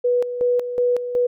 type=tone with tremolo; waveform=sine; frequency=490 Hz; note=B4; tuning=14 cents flat; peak=-15 dBFS; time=0.04-1.27 s; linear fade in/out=10 ms; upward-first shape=square; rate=2.7 Hz; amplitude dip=65%; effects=none